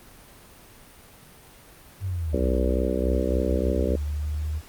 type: linear two-way sweep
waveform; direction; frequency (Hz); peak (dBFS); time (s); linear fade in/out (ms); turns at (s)
sine; down then up; 99 to 62.8 to 77.5; -25; 2-4.62; 50; 2.53
type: harmonic tone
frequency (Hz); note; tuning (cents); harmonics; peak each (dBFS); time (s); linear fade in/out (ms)
63.5; B1; +49; 1 / 3 / 4 / 5 / 6 / 7 / 8 / 9; -31 / -31 / -31 / -31 / -31 / -31 / -31 / -31; 2.33-3.96; 5
effects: pink hiss -49 dBFS RMS until 4.68 s + Opus 32 kbps